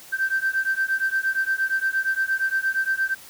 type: beating tone pair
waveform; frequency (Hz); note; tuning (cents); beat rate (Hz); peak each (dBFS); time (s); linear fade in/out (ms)
sine; 1557 / 1565.6; G6 / G6; -12 / -3; 8.6; -23; 0.12-3.15; 20
effects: tanh soft clip ceiling -14 dBFS + white hiss -45 dBFS RMS until 3.29 s